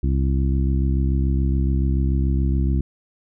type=harmonic tone; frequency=67 Hz; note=C2; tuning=42 cents sharp; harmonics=1 / 2 / 3 / 4 / 5; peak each=-18 / -24 / -28 / -30 / -32 dBFS; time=0.03-2.81 s; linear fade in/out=5 ms; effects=none